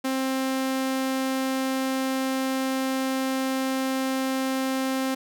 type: tone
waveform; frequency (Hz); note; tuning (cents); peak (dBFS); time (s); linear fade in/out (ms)
sawtooth; 264.1; C4; +16; -20; 0.04-5.15; 10
effects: none